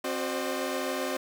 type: tone cluster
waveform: sawtooth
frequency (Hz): 265.3 / 368.6 / 523 / 604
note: C4 / F#4 / C5 / D5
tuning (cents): +24 / -7 / -1 / +48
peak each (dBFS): -31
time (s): 0.04-1.17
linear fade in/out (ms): 5
effects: none